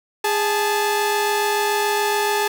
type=tone pair together; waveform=sawtooth; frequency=411.5 / 870 Hz; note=G#4 / A5; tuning=-16 / -20 cents; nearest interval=octave + minor second; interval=1296 cents; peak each=-17 dBFS; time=0.24-2.48 s; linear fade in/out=5 ms; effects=7-bit